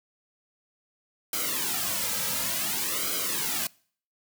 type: noise with flanger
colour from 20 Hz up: white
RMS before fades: -29 dBFS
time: 1.33-3.67 s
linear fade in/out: 2 ms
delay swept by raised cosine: 1.1 to 2.8 ms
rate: 0.56 Hz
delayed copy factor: -1
effects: noise-tail reverb RT60 0.5 s tail -24 dB re dry